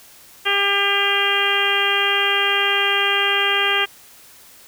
harmonic tone, 400.1 Hz, G4, 35 cents sharp, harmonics 1 / 2 / 3 / 4 / 5 / 6 / 7 / 8, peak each -26 / -27 / -25 / -23 / -24 / -25 / -22 / -23 dBFS, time 0.45-3.86 s, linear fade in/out 20 ms, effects white hiss -46 dBFS RMS until 4.67 s

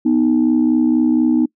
sine tone pair together, 246.9 / 311.1 Hz, B3 / D#4, 0 / 0 cents, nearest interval major third, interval 400 cents, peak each -13 dBFS, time 0.05-1.46 s, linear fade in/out 10 ms, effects noise-tail reverb RT60 0.1 s tail -24 dB re dry + tanh soft clip ceiling -6 dBFS

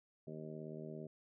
harmonic tone, 77.78 Hz, D#2, in tune, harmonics 2 / 3 / 4 / 5 / 6 / 7 / 8, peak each -49 / -51 / -56 / -50 / -57 / -58 / -54 dBFS, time 0.27-1.07 s, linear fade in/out 5 ms, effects none

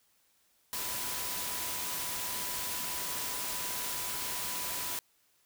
sine tone in noise, 990 Hz, B5, 4 cents sharp, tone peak -46 dBFS, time 0.73-4.99 s, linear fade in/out 0 ms, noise white, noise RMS -36 dBFS, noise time 0.73-4.99 s, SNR -13 dB, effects white hiss -70 dBFS RMS until 5.45 s

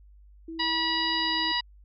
sine tone with pitch glide, 326.8 to 321.7 Hz, E4 to E4, -15 to -42 cents, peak -35 dBFS, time 0.48-1.52 s, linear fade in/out 5 ms, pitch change -27 cents, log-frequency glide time 1.15-1.31 s
harmonic tone, 968 Hz, B5, 35 cents flat, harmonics 1 / 2 / 3 / 4 / 5, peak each -31 / -31 / -31 / -31 / -31 dBFS, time 0.59-1.61 s, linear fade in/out 10 ms
effects added 50 Hz sine -50 dBFS peak until 1.84 s

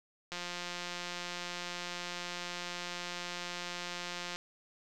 click train, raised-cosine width 0.2 ms, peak -22 dBFS, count 712, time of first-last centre 0.32-4.36 s, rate 176 Hz, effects none

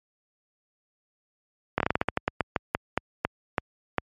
slowing click train, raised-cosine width 0.5 ms, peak -7 dBFS, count 17, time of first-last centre 1.78-3.983 s, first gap 23 ms, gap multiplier 1.21, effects high-pass 60 Hz 12 dB/octave + MP3 64 kbps

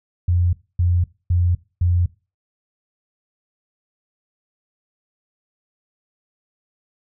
sine tone bursts, 87.9 Hz, F2, 12 cents sharp, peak -14 dBFS, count 4, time 0.28-2.06 s, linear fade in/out 5 ms, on 250 ms, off 260 ms, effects noise-tail reverb RT60 0.3 s tail -20 dB re dry

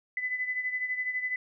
sine beating tone pair, 2004 / 2016 Hz, B6 / B6, +25 / +35 cents, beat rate 12 Hz, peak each -30 / -36 dBFS, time 0.17-1.36 s, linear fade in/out 2 ms, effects none

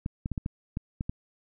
clicks, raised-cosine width 5 ms, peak -18 dBFS, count 8, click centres 0.061 / 0.259 / 0.317 / 0.378 / 0.461 / 0.771 / 1.009 / 1.095 s, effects none

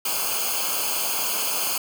white noise with comb filter, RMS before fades -25 dBFS, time 0.05-1.78 s, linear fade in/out 5 ms, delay 0.53 ms, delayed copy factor -0.95, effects none

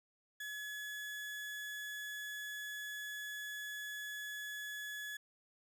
35% pulse tone, 1700 Hz, G#6, 40 cents sharp, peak -40 dBFS, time 0.4-5.17 s, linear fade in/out 5 ms, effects none

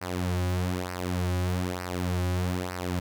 sawtooth tone with flanger, 90.2 Hz, F#2, 44 cents flat, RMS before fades -29 dBFS, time 0.01-3 s, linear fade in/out 10 ms, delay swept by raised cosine 0.28 to 4.48 ms, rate 1.1 Hz, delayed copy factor -0.7, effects none

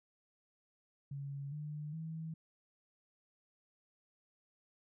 sine tone with pitch steps, 140 / 150.05 / 160.82 Hz, C#3 / D3 / E3, +18 / +38 / -42 cents, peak -40 dBFS, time 1.11-2.34 s, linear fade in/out 5 ms, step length 410 ms, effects none

